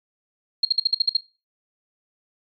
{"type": "tone bursts", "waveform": "sine", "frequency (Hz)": 4232, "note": "C8", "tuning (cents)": 19, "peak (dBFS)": -13, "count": 8, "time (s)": [0.63, 1.169], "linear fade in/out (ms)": 5, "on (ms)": 21, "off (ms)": 53, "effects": ["noise-tail reverb RT60 0.3 s tail -19 dB re dry", "MP3 64 kbps"]}